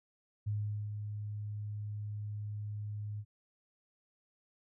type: tone with ADSR envelope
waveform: sine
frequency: 104.6 Hz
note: G#2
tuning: 13 cents sharp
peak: -31 dBFS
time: 0.46-3.25 s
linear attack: 15 ms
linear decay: 420 ms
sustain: -6 dB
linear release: 57 ms
effects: none